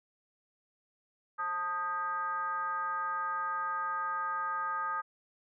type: tone with frequency modulation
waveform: sine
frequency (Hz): 1241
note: D#6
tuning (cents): -5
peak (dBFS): -31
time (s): 1.38-5.02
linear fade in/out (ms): 20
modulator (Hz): 354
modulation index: 0.82
effects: none